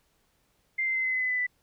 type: tone with pitch steps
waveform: sine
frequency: 2093 / 2077 / 2062 / 2046 / 2031 / 2016 / 2001 / 1985.8 Hz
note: C7 / C7 / C7 / C7 / B6 / B6 / B6 / B6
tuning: 0 / -13 / -26 / -39 / +48 / +35 / +22 / +9 cents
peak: -25 dBFS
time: 0.78-1.468 s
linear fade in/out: 10 ms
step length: 86 ms
effects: pink hiss -70 dBFS RMS until 1.62 s

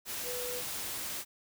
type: tone in noise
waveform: sine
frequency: 493.9 Hz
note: B4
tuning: in tune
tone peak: -38 dBFS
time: 0.23-0.63 s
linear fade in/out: 50 ms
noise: white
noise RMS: -38 dBFS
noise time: 0.05-1.25 s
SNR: -3 dB
effects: none

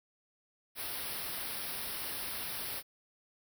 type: band-stop noise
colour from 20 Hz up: white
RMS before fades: -39 dBFS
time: 0.75-2.83 s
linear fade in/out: 50 ms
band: 5500 to 9100 Hz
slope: 96 dB/octave
effects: none

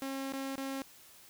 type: tone with dropouts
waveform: sawtooth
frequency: 270 Hz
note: C#4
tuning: 45 cents flat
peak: -32 dBFS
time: 0.02-0.82 s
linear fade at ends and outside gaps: 1 ms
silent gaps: 0.323-0.335 / 0.556-0.579 s
effects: white hiss -57 dBFS RMS until 1.29 s

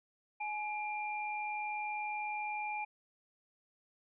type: tone pair together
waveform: sine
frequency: 843 / 2384 Hz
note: G#5 / D7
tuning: +26 / +25 cents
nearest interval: octave + tritone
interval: 1799 cents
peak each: -37 / -40 dBFS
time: 0.4-2.85 s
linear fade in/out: 10 ms
effects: none

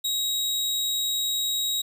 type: tone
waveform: sawtooth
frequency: 3810 Hz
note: A#7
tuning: 37 cents sharp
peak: -21 dBFS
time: 0.04-1.82 s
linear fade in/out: 10 ms
effects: none

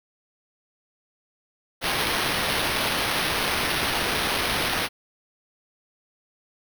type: noise with sample-and-hold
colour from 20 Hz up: white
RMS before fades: -25 dBFS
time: 1.81-4.89 s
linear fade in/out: 50 ms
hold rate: 7350 Hz
effects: none

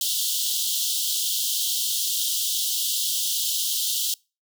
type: high-pass noise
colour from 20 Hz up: pink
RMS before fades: -25 dBFS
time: 0.01-4.14 s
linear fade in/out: 2 ms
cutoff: 3000 Hz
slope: 96 dB/octave
effects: noise-tail reverb RT60 0.3 s tail -26 dB re dry

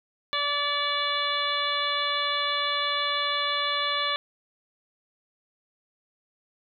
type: harmonic tone with a mistuned harmonic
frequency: 579 Hz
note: D5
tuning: 25 cents flat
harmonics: 1 / 2 / 3 / 4 / 5 / 6 / 7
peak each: -35 / -29 / -33 / -34 / -35 / -29 / -35 dBFS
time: 0.33-4.16 s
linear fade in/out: 0 ms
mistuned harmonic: 4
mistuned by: -22 cents
effects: none

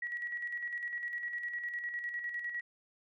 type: tone with tremolo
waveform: sine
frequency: 1919 Hz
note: A#6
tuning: 50 cents sharp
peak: -34 dBFS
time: 0.02-2.61 s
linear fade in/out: 5 ms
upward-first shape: square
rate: 9.9 Hz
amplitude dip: 45%
effects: none

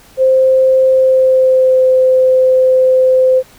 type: tone with pitch glide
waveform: sine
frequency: 523.3 to 516.4 Hz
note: C5 to C5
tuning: 0 to -23 cents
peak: -6 dBFS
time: 0.17-3.43 s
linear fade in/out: 50 ms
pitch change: -23 cents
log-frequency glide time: 0.91-1.84 s
effects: pink hiss -43 dBFS RMS until 3.58 s

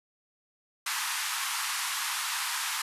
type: band-pass noise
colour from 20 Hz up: pink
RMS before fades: -32 dBFS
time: 0.86-2.82 s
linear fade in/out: 5 ms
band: 910 to 13000 Hz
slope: 48 dB/octave
effects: resampled to 32000 Hz

